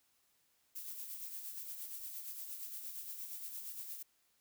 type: noise with tremolo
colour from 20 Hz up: violet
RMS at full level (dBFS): -44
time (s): 0.75-4.03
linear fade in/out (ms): 10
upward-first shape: sine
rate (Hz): 8.6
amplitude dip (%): 45
effects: white hiss -75 dBFS RMS until 4.4 s